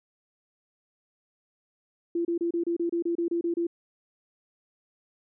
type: tone bursts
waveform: sine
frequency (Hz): 340.5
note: F4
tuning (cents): -44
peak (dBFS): -24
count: 12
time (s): 2.15-3.669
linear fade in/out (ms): 5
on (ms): 100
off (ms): 29
effects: none